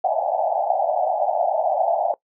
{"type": "band-pass noise", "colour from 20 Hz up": "pink", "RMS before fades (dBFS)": -21, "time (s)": [0.04, 2.14], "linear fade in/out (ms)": 2, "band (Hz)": [600, 830], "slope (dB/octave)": 96, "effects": ["noise-tail reverb RT60 0.1 s tail -20 dB re dry"]}